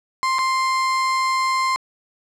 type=tone with dropouts; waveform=35% pulse; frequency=1049 Hz; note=C6; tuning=4 cents sharp; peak=-16 dBFS; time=0.23-1.76 s; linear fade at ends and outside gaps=0 ms; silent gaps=0.385-0.39 s; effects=low-pass 7000 Hz 12 dB/octave